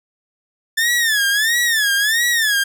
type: tone with vibrato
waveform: sawtooth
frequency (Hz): 1760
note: A6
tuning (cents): 0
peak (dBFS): -11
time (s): 0.77-2.64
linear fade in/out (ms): 10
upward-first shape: sine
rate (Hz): 1.5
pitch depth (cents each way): 160
effects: none